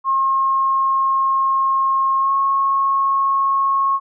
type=tone with pitch glide; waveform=sine; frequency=1075 to 1091.3 Hz; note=C6 to C#6; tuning=+47 to -27 cents; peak=-14 dBFS; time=0.04-4 s; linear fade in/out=50 ms; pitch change=+26 cents; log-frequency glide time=2.19-2.32 s; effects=none